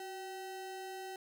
square ring-modulated tone, 574 Hz, D5, 40 cents flat, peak -40 dBFS, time 0-1.16 s, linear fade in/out 2 ms, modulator 201 Hz, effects none

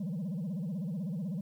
sine tone with vibrato, 178.4 Hz, F3, 37 cents sharp, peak -30 dBFS, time 0-1.41 s, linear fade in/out 5 ms, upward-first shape sine, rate 16 Hz, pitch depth 270 cents each way, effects tanh soft clip ceiling -32 dBFS + 11-bit

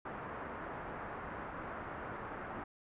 white low-pass noise, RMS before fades -44 dBFS, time 0.05-2.64 s, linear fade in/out 5 ms, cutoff 1500 Hz, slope 24 dB/octave, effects resampled to 8000 Hz

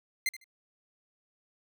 sawtooth tone with echo, 2081 Hz, C7, 10 cents flat, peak -23 dBFS, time 0.26-0.29 s, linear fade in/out 2 ms, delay 76 ms, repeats 2, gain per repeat -15 dB, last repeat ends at 0.442 s, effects none

